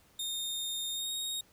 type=tone with pitch glide; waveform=sawtooth; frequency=3669 to 3735 Hz; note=A#7 to A#7; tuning=-28 to +3 cents; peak=-31 dBFS; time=0.19-1.41 s; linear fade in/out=5 ms; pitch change=+31 cents; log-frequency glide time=0.91-1.11 s; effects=pink hiss -64 dBFS RMS until 1.52 s